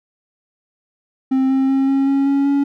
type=tone with pitch steps; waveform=triangle; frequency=263.8 / 266.6 / 269.3 / 272.2 / 275 / 277.9 / 280.8 Hz; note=C4 / C4 / C#4 / C#4 / C#4 / C#4 / C#4; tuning=+14 / +33 / -50 / -31 / -14 / +4 / +22 cents; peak=-11 dBFS; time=1.31-2.64 s; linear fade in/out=10 ms; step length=190 ms; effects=none